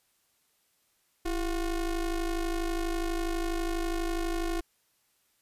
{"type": "ring-modulated tone", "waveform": "square", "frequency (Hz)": 181.1, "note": "F#3", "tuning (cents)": -37, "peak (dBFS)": -26, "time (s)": [1.25, 4.61], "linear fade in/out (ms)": 10, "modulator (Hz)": 155, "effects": ["white hiss -71 dBFS RMS until 5.41 s", "resampled to 32000 Hz"]}